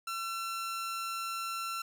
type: tone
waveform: sawtooth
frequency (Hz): 1350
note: E6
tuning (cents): +41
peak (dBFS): -31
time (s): 0.07-1.82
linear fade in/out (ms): 5
effects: none